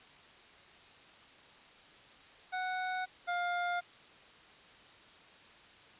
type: tone pair in turn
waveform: 25% pulse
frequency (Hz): 740 / 704.8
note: F#5 / F5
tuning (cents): 0 / +16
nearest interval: minor second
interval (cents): 84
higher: first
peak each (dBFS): -30 / -28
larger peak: second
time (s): 2.52-3.06 / 3.27-3.81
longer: neither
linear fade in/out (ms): 20
effects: white hiss -57 dBFS RMS until 5.99 s + resampled to 8000 Hz